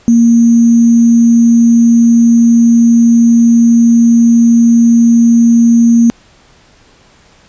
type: tone with sample-and-hold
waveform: sine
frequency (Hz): 233.1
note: A#3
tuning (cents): 0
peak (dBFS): -3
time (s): 0.08-6.1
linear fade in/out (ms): 0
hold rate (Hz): 6300
effects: pink hiss -45 dBFS RMS until 7.48 s + resampled to 16000 Hz